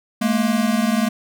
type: tone pair together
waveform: square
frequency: 212.5 / 233.1 Hz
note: G#3 / A#3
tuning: +40 / 0 cents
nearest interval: major second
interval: 160 cents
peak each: -20 dBFS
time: 0.21-1.09 s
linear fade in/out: 10 ms
effects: none